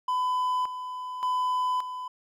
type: tone with tremolo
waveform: triangle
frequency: 1005 Hz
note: B5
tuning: 30 cents sharp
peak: -22 dBFS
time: 0.08-2.08 s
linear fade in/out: 5 ms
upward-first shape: square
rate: 0.87 Hz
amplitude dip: 65%
effects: none